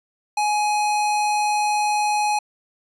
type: tone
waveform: square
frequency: 838 Hz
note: G#5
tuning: 15 cents sharp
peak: -19 dBFS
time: 0.37-2.39 s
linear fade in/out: 5 ms
effects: resampled to 24000 Hz